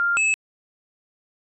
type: tone pair in turn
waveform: sine / square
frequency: 1396.9 / 2601 Hz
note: F6 / E7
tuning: 0 / -24 cents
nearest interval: major seventh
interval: 1076 cents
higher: second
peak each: -18 dBFS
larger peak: neither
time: 0-0.17 / 0.17-0.34 s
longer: neither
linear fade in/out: 0 ms
effects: resampled to 24000 Hz